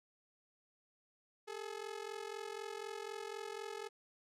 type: ring-modulated tone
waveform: sawtooth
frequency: 426.5 Hz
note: G#4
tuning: 46 cents sharp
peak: -36 dBFS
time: 1.47-3.89 s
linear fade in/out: 20 ms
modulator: 22 Hz
effects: low-pass 9000 Hz 12 dB/octave